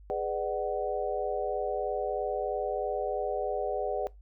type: chord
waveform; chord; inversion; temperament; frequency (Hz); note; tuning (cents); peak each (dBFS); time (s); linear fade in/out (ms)
sine; G# half-diminished seventh; none; just; 415.3 / 498.4 / 598 / 747.5; G#4 / B4 / D5 / F#5; 0 / +16 / +31 / +17; -34; 0.1-4.07; 0
effects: noise-tail reverb RT60 0.2 s tail -21 dB re dry + added 50 Hz sine -49 dBFS peak until 4.21 s